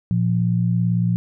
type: tone pair together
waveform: sine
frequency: 116.54 / 174.61 Hz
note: A#2 / F3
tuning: 0 / 0 cents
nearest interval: perfect fifth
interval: 700 cents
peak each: -19 dBFS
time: 0.11-1.16 s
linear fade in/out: 0 ms
effects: none